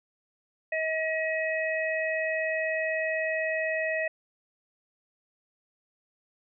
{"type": "harmonic tone", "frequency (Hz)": 636, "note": "D#5", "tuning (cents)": 38, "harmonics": [1, 3, 4], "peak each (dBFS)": [-29, -30, -35], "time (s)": [0.72, 4.08], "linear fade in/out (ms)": 5, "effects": []}